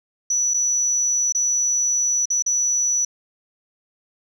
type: tone with dropouts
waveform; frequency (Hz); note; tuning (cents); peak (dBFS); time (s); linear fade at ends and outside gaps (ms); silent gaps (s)
sine; 5920; F#8; 0; -16; 0.3-3.05; 5; 0.538-0.542 / 1.324-1.348 / 2.256-2.302 / 2.424-2.462
effects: tanh soft clip ceiling -14 dBFS